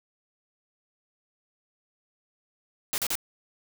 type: noise bursts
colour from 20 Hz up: white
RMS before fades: -28 dBFS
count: 3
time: 2.93-3.154 s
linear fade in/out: 0 ms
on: 50 ms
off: 37 ms
effects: none